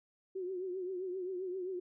sine tone with vibrato, 369.3 Hz, F#4, 3 cents flat, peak -36 dBFS, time 0.35-1.8 s, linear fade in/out 10 ms, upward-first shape triangle, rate 7.6 Hz, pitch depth 88 cents each way, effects none

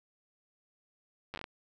slowing click train, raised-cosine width 0.3 ms, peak -24 dBFS, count 7, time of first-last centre 1.34-1.441 s, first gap 9 ms, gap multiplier 1.25, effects none

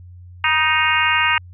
harmonic tone with a mistuned harmonic, 311.1 Hz, D#4, in tune, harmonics 3 / 4 / 5 / 6 / 7 / 8 / 9, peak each -22 / -22 / -22 / -22 / -22 / -22 / -22 dBFS, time 0.44-1.38 s, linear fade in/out 2 ms, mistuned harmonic 3, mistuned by +30 cents, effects added 89 Hz sine -37 dBFS peak until 1.53 s

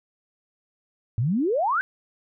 sine exponential sweep, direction up, 103.83 to 1600 Hz, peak -20 dBFS, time 1.18-1.81 s, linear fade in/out 0 ms, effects none

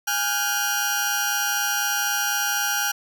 sawtooth tone cluster, 822 / 1410 / 1534 / 5740 Hz, G#5 / F6 / G6 / F8, -18 / +16 / -38 / +47 cents, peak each -24 dBFS, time 0.07-2.92 s, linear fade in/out 10 ms, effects none

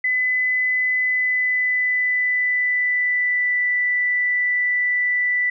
sine tone with pitch glide, 2009 to 1977.9 Hz, B6 to B6, +29 to +2 cents, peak -17 dBFS, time 0.04-5.5 s, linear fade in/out 5 ms, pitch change -27 cents, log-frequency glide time 1.01-3.63 s, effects none

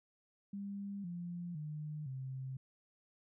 sine tone with pitch steps, 200 / 174.11 / 151.57 / 131.95 Hz, G3 / F3 / D#3 / C3, +35 / -5 / -45 / +15 cents, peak -40 dBFS, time 0.53-2.57 s, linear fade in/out 5 ms, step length 510 ms, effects none

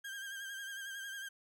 35% pulse tone with vibrato, 1596 Hz, G6, 31 cents sharp, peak -40 dBFS, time 0.04-1.29 s, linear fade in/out 10 ms, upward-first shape sine, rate 11 Hz, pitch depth 43 cents each way, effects none

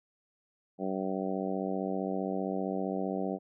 harmonic tone, 95.3 Hz, G2, 48 cents flat, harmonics 2 / 3 / 4 / 5 / 6 / 7 / 8, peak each -35 / -37 / -38 / -39 / -40 / -40 / -41 dBFS, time 0.78-3.39 s, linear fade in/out 50 ms, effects none

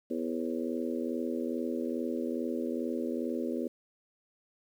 harmonic tone with a mistuned harmonic, 82.41 Hz, E2, in tune, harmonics 3 / 4 / 5 / 6 / 7, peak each -34 / -36 / -38 / -40 / -41 dBFS, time 0.1-3.68 s, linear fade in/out 10 ms, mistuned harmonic 7, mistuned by -68 cents, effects 10-bit

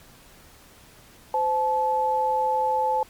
sine tone pair together, 515.5 / 866 Hz, C5 / A5, -26 / -28 cents, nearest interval major sixth, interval 898 cents, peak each -26 / -21 dBFS, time 1.34-3.03 s, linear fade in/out 2 ms, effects pink hiss -51 dBFS RMS until 3.09 s + MP3 96 kbps

